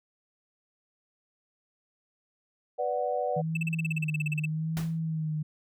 sine chord, B minor, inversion none, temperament equal, 493.9 / 587.3 / 740 Hz, B4 / D5 / F#5, 0 / 0 / 0 cents, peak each -31 dBFS, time 2.78-3.42 s, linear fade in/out 20 ms
sine tone with vibrato, 157.7 Hz, D#3, 24 cents sharp, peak -28 dBFS, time 3.36-5.43 s, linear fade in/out 10 ms, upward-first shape sine, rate 0.82 Hz, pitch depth 58 cents each way
triangle tone bursts, 2637 Hz, E7, in tune, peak -27 dBFS, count 16, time 3.55-4.456 s, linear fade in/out 5 ms, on 21 ms, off 38 ms
pink noise with exponential decay, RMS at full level -35 dBFS, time 4.77-4.99 s, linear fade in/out 0 ms, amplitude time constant 47 ms
effects none

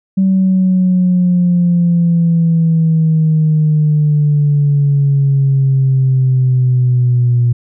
sine exponential sweep, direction down, 191.8 to 120.1 Hz, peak -7 dBFS, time 0.17-7.53 s, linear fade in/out 10 ms, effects tanh soft clip ceiling -4 dBFS

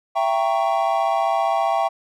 triangle chord, E diminished seventh, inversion none, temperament equal with one note detuned, 668.8 / 784 / 932.3 / 1108.7 Hz, E5 / G5 / Bb5 / Db6, +25 / 0 / 0 / 0 cents, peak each -20 / -19 / -25 / -24 dBFS, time 0.15-1.89 s, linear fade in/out 20 ms, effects none

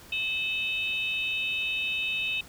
sine tone cluster, 2597 / 3021 / 3698 Hz, E7 / F#7 / A#7, -26 / +35 / -15 cents, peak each -28 / -35 / -35 dBFS, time 0.12-2.41 s, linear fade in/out 5 ms, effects pink hiss -50 dBFS RMS until 2.48 s

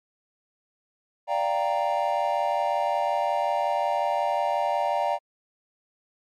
triangle chord, G minor seventh, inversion second, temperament equal, 587.3 / 698.5 / 784 / 932.3 Hz, D5 / F5 / G5 / Bb5, 0 / 0 / 0 / 0 cents, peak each -26 dBFS, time 1.27-5.19 s, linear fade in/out 50 ms, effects MP3 64 kbps

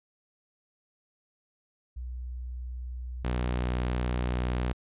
sine / sawtooth tone pair in turn, 61.74 / 61.43 Hz, B1 / B1, 0 / -9 cents, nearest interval unison, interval 9 cents, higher first, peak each -34 / -23 dBFS, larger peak second, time 1.96-3.24 / 3.24-4.73 s, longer second, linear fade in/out 10 ms, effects resampled to 8000 Hz

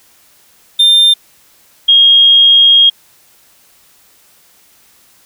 triangle / sine tone pair in turn, 3600 / 3255 Hz, A7 / G#7, +39 / -36 cents, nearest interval major second, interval 175 cents, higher first, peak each -3 dBFS, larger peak neither, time 0.79-1.14 / 1.88-2.9 s, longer second, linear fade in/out 10 ms, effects white hiss -48 dBFS RMS until 5.25 s

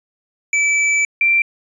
square / sine tone pair in turn, 2311 / 2355 Hz, D7 / D7, -28 / +4 cents, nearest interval unison, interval 32 cents, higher second, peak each -14 / -11 dBFS, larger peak second, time 0.53-1.05 / 1.21-1.42 s, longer first, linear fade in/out 2 ms, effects resampled to 22050 Hz

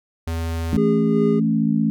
square tone, 82.41 Hz, E2, in tune, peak -23 dBFS, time 0.27-0.77 s, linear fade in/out 5 ms
sine chord, A major, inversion second, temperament equal, 164.81 / 220 / 277.2 Hz, E3 / A3 / C#4, 0 / 0 / 0 cents, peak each -22 / -18 / -23 dBFS, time 0.73-1.9 s, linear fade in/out 0 ms
triangle tone with tremolo, 408.2 Hz, G#4, 30 cents flat, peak -16 dBFS, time 0.77-1.4 s, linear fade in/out 10 ms, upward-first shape sine, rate 2.6 Hz, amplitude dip 45%
effects none

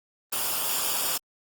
white noise with comb filter, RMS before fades -27 dBFS, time 0.32-1.18 s, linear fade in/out 10 ms, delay 0.49 ms, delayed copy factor -0.6, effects Opus 24 kbps

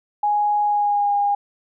sine tone with pitch glide, 830.6 to 813 Hz, G#5 to G#5, 0 to -37 cents, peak -16 dBFS, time 0.23-1.35 s, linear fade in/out 5 ms, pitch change -37 cents, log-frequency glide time 0.64-1.14 s, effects none

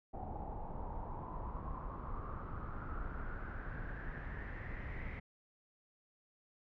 brown noise with low-pass filter sweep, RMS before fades -43 dBFS, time 0.13-5.2 s, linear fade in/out 10 ms, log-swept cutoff 780 to 2100 Hz, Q 6.8, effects none

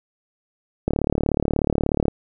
click train, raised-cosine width 2 ms, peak -6 dBFS, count 45, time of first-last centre 0.88-2.082 s, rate 36.6 Hz, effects none

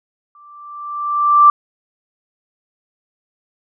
sine tone with exponential growth, 1174.7 Hz, D6, in tune, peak -3 dBFS, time 0.35-1.5 s, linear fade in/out 2 ms, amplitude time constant 250 ms, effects none

